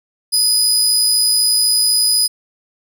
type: tone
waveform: 25% pulse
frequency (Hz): 4978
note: D#8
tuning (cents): 0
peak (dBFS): -7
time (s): 0.32-2.28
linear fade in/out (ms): 20
effects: none